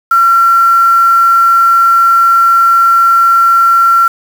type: tone with quantisation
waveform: sine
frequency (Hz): 1362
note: F6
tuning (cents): -44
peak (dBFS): -4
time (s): 0.11-4.08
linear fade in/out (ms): 5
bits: 4
effects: none